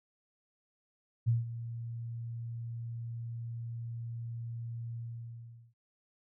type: tone with ADSR envelope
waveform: sine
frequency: 116.54 Hz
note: A#2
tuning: in tune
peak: -23 dBFS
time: 1.26-5.74 s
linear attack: 25 ms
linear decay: 160 ms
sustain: -14 dB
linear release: 780 ms
effects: none